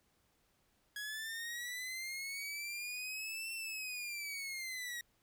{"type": "linear two-way sweep", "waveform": "sawtooth", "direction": "up then down", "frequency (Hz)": [1661.2, 2701, 1889], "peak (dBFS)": -37, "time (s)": [0.96, 5.01], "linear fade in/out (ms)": 2, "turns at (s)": 3.53, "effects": ["pink hiss -75 dBFS RMS until 5.22 s"]}